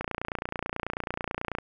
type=click train; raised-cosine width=0.5 ms; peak=-15 dBFS; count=47; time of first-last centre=0.01-1.585 s; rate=29.2 Hz; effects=none